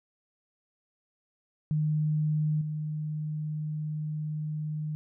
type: tone with level steps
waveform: sine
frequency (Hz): 152.9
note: D#3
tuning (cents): -30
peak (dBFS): -24 / -30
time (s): 1.71-4.95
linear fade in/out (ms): 0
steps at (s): 2.61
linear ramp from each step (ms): 5
effects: none